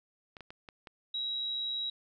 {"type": "clicks", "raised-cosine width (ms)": 0.3, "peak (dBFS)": -30, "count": 5, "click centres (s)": [0.368, 0.407, 0.505, 0.688, 0.872]}
{"type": "tone", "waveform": "sine", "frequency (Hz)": 3858, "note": "B7", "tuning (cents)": -41, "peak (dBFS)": -32, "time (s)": [1.14, 1.9], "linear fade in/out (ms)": 5}
{"effects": []}